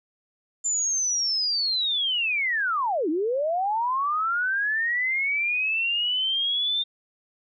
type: linear two-way sweep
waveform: sine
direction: down then up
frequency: 7210 to 292.2 to 3611 Hz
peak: -22 dBFS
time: 0.64-6.84 s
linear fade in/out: 20 ms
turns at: 3.09 s
effects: none